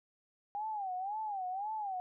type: tone with vibrato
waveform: sine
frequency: 799 Hz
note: G5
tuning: 33 cents sharp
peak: -35 dBFS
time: 0.55-2 s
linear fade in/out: 0 ms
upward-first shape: sine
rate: 1.9 Hz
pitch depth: 160 cents each way
effects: none